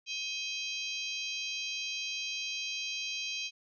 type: harmonic tone with a mistuned harmonic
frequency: 795 Hz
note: G5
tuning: 24 cents sharp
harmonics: 3 / 4 / 5 / 6 / 7 / 8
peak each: -38 / -40 / -42 / -44 / -45 / -46 dBFS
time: 0.06-3.51 s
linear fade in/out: 50 ms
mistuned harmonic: 3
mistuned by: +100 cents
effects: none